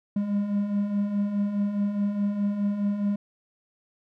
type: beating tone pair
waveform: triangle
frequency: 199.5 / 204.3 Hz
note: G3 / G#3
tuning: +31 / -28 cents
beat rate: 4.8 Hz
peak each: -30 / -22 dBFS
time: 0.16-3.16 s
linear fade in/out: 5 ms
effects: none